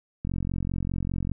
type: click train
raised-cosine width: 5 ms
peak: -17 dBFS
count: 49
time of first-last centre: 0.25-1.317 s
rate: 45 Hz
effects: none

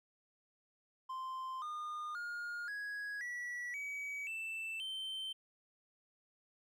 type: tone with pitch steps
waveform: triangle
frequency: 1042 / 1217.9 / 1423.4 / 1663.7 / 1944.4 / 2273 / 2656 / 3104 Hz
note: C6 / D#6 / F6 / G#6 / B6 / C#7 / E7 / G7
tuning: -7 / -37 / +33 / +3 / -28 / +43 / +12 / -18 cents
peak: -38 dBFS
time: 1.09-5.33 s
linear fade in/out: 10 ms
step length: 530 ms
effects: none

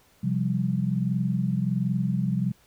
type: chord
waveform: sine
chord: C suspended fourth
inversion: none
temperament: equal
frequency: 130.81 / 174.61 / 196 Hz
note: C3 / F3 / G3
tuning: 0 / 0 / 0 cents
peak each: -27 dBFS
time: 0.23-2.52 s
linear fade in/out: 10 ms
effects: pink hiss -60 dBFS RMS until 2.66 s

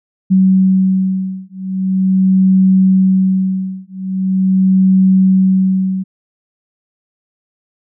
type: beating tone pair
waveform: sine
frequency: 188.7 / 189.12 Hz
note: F#3 / F#3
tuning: +34 / +38 cents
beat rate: 0.42 Hz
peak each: -12 dBFS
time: 0.3-6.04 s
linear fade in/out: 20 ms
effects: none

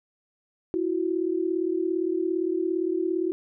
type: tone pair together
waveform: sine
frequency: 331.5 / 369 Hz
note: E4 / F#4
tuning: +10 / -5 cents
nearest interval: major second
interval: 185 cents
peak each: -26 dBFS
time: 0.74-3.32 s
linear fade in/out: 0 ms
effects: none

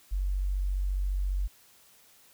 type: tone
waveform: sine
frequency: 47.3 Hz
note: F#1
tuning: 39 cents sharp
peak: -26 dBFS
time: 0.11-1.48 s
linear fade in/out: 20 ms
effects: white hiss -59 dBFS RMS until 2.33 s

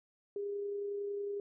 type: tone with amplitude modulation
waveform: sine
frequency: 405 Hz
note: G#4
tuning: 43 cents flat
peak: -34 dBFS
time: 0.36-1.4 s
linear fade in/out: 2 ms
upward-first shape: sine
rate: 30.9 Hz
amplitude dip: 25%
effects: none

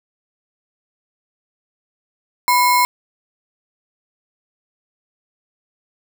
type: tone with sample-and-hold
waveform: sine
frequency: 987.8 Hz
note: B5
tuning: in tune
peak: -11 dBFS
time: 2.48-2.85 s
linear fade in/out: 0 ms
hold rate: 3150 Hz
effects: none

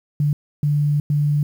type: tone bursts at uneven times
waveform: sine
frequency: 146.83 Hz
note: D3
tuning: in tune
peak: -15 dBFS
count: 3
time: 0.2-0.33 / 0.63-1 / 1.1-1.43 s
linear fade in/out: 2 ms
effects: 8-bit

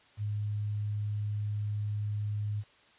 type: tone with quantisation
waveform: sine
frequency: 104.4 Hz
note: G#2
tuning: 10 cents sharp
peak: -30 dBFS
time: 0.17-2.64 s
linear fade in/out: 50 ms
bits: 10
effects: white hiss -61 dBFS RMS until 2.98 s + resampled to 8000 Hz

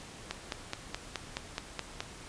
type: click train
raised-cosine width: 0.2 ms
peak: -16 dBFS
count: 9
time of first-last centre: 0.31-2.005 s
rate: 4.72 Hz
effects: pink hiss -48 dBFS RMS until 2.28 s + resampled to 22050 Hz

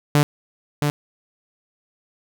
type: tone with echo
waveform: sawtooth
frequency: 146.83 Hz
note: D3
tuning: in tune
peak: -9 dBFS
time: 0.15-0.23 s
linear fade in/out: 0 ms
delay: 670 ms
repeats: 1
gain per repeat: -5 dB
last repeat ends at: 0.9 s
effects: none

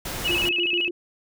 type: noise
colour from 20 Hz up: pink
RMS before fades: -31 dBFS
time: 0.05-0.49 s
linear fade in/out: 5 ms
type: tone with vibrato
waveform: sine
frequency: 2749 Hz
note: F7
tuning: 28 cents flat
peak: -21 dBFS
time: 0.24-0.89 s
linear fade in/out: 20 ms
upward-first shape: square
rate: 14 Hz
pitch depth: 100 cents each way
type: tone with tremolo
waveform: sine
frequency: 349.2 Hz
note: F4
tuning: in tune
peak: -26 dBFS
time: 0.29-0.91 s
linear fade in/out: 5 ms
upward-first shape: square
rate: 6.8 Hz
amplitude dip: 75%
effects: none

